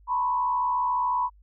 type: tone with frequency modulation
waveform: sine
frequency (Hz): 987.8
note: B5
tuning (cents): 0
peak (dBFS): -22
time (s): 0.07-1.3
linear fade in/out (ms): 50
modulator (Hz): 74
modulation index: 0.74
effects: added 50 Hz sine -52 dBFS peak until 1.42 s